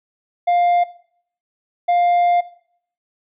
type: tone bursts at uneven times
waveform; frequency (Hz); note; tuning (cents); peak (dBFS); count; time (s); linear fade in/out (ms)
triangle; 702; F5; +9; -11; 2; 0.47-0.84 / 1.88-2.41; 10
effects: noise-tail reverb RT60 0.6 s tail -17 dB re dry + resampled to 8000 Hz